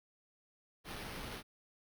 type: noise with sample-and-hold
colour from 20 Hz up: pink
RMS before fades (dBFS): -45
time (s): 0.84-1.43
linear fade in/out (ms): 50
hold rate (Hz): 7350
effects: none